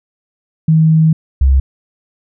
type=tone pair in turn; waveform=sine; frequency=159.1 / 66.89 Hz; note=D#3 / C2; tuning=+39 / +39 cents; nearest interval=octave + minor third; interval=1500 cents; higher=first; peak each=-6 dBFS; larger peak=neither; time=0.68-1.13 / 1.41-1.6 s; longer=first; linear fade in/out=5 ms; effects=none